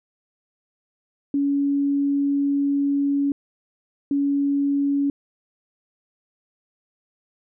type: tone bursts at uneven times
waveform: sine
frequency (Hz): 281.7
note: C#4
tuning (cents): +28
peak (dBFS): -18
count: 2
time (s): 1.34-3.32 / 4.11-5.1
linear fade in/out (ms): 2
effects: none